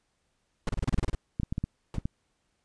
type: noise bursts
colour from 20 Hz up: brown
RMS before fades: -27 dBFS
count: 10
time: 0.67-1.15 s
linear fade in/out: 2 ms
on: 21 ms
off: 30 ms
type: clicks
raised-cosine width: 5 ms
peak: -17 dBFS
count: 11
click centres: 0.883 / 0.943 / 0.986 / 1.029 / 1.399 / 1.433 / 1.525 / 1.581 / 1.64 / 1.983 / 2.055 s
type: noise with exponential decay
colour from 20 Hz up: brown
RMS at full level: -30 dBFS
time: 1.94-2.05 s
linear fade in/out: 2 ms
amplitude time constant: 22 ms
effects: pink hiss -75 dBFS RMS until 2.64 s + resampled to 22050 Hz